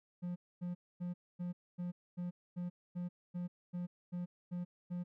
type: tone bursts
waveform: triangle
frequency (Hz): 176.8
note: F3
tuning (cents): +22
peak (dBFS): -35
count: 13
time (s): 0.22-5.04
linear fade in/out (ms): 20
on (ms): 140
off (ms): 250
effects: none